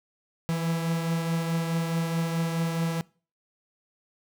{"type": "beating tone pair", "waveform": "45% pulse", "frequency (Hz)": [164.8, 169.5], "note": ["E3", "E3"], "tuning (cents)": [0, 49], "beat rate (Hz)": 4.7, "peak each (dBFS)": [-26, -35], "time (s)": [0.49, 3.01], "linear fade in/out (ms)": 0, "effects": ["noise-tail reverb RT60 0.4 s tail -24 dB re dry"]}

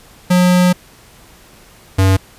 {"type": "tone pair in turn", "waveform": "square", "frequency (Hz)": [180, 95.41], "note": ["F#3", "G2"], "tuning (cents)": [-47, -46], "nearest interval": "major seventh", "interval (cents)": 1099, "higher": "first", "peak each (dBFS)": -9, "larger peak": "neither", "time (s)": [[0.3, 0.73], [1.98, 2.17]], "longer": "first", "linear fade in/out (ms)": 10, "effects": ["pink hiss -44 dBFS RMS until 2.38 s", "resampled to 32000 Hz"]}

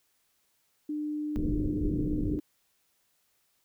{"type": "tone", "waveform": "sine", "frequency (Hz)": 300, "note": "D4", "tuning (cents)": 37, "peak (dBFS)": -30, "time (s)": [0.89, 2.4], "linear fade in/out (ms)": 5}
{"type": "low-pass noise", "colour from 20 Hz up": "pink", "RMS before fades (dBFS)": -31, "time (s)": [1.36, 2.39], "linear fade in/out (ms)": 0, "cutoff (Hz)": 430, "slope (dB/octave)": 48}
{"effects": ["white hiss -72 dBFS RMS until 3.64 s"]}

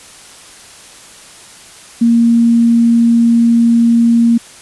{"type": "tone", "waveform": "sine", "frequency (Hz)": 233.1, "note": "A#3", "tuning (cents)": 0, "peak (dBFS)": -6, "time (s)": [2.01, 4.38], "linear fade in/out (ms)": 10, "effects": ["white hiss -37 dBFS RMS until 4.61 s", "resampled to 24000 Hz"]}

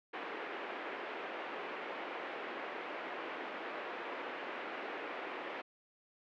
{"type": "band-pass noise", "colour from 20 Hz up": "pink", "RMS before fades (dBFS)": -43, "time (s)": [0.13, 5.62], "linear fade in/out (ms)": 10, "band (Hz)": [330, 2600], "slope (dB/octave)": 24, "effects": []}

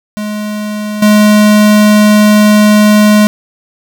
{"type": "tone with level steps", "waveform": "square", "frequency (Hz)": 210.4, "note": "G#3", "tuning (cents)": 23, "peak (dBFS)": [-16, -4], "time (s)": [0.17, 3.27], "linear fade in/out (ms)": 0, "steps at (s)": 1.02, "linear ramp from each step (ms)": 5, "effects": []}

